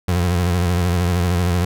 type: tone with vibrato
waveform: 30% pulse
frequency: 88.3 Hz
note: F2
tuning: 20 cents sharp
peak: -13 dBFS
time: 0.08-1.65 s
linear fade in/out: 5 ms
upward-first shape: sine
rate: 13 Hz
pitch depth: 67 cents each way
effects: none